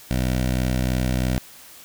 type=tone with notch filter; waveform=15% pulse; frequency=63.1 Hz; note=B1; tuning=38 cents sharp; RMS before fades=-22 dBFS; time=0.11-1.38 s; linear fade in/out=0 ms; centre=1100 Hz; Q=2; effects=white hiss -45 dBFS RMS until 1.84 s